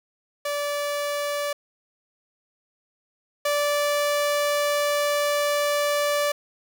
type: tone pair in turn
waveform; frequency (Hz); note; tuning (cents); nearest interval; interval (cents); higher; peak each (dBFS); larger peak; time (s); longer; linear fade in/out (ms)
sawtooth; 580 / 582.6; D5 / D5; -22 / -14; unison; 8; second; -21 / -17; second; 0.45-1.53 / 3.45-6.32; second; 5
effects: none